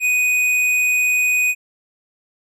sine tone with tanh clipping, 2489 Hz, D#7, in tune, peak -16 dBFS, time 0-1.55 s, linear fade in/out 50 ms, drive 12 dB, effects none

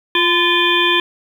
harmonic tone with a mistuned harmonic, 349.2 Hz, F4, in tune, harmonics 1 / 3 / 5 / 7 / 9 / 10, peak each -19 / -19 / -19 / -19 / -19 / -19 dBFS, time 0.15-1 s, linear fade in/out 2 ms, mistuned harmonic 3, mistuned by -46 cents, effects 7-bit

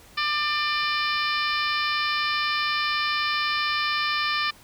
harmonic tone with a mistuned harmonic, 596 Hz, D5, 25 cents sharp, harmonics 2 / 3 / 4 / 5 / 6 / 7 / 8 / 9, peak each -27 / -29 / -29 / -33 / -34 / -35 / -34 / -36 dBFS, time 0.17-4.51 s, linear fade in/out 10 ms, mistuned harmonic 9, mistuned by -25 cents, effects pink hiss -51 dBFS RMS until 4.63 s

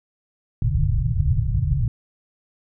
white low-pass noise, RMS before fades -20 dBFS, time 0.62-1.88 s, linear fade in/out 2 ms, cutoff 150 Hz, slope 96 dB/octave, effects none

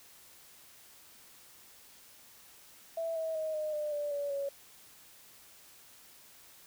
sine tone with pitch steps, 659.3 / 643.9 / 628.8 / 614.1 / 599.7 / 585.7 / 572 / 558.6 Hz, E5 / E5 / D#5 / D#5 / D5 / D5 / D5 / C#5, 0 / -41 / +18 / -23 / +36 / -5 / -46 / +13 cents, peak -32 dBFS, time 2.97-4.49 s, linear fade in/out 5 ms, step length 190 ms, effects white hiss -57 dBFS RMS until 6.66 s

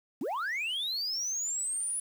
sine linear sweep, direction up, 206.8 to 9990 Hz, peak -28 dBFS, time 0.21-2 s, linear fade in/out 5 ms, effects tanh soft clip ceiling -29 dBFS + 9-bit

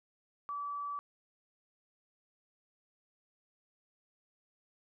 sine tone, 1152 Hz, D6, 34 cents flat, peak -36 dBFS, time 0.49-0.99 s, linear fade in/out 0 ms, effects none

